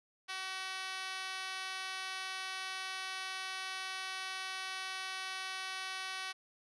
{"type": "tone with high-pass filter", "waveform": "5% pulse", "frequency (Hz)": 378.1, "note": "F#4", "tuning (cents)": 38, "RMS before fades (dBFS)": -41, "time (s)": [0.28, 6.33], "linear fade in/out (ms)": 20, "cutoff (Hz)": 910, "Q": 0.96, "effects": ["resampled to 22050 Hz"]}